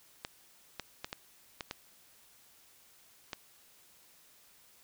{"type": "clicks", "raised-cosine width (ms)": 0.2, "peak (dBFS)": -20, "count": 7, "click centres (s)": [0.249, 0.797, 1.045, 1.129, 1.608, 1.711, 3.332], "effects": ["white hiss -62 dBFS RMS until 4.83 s"]}